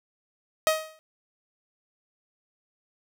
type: tone with exponential decay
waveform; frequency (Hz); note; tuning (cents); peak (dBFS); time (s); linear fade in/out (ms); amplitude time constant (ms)
sawtooth; 630; D#5; +21; -13; 0.67-0.99; 0; 68
effects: none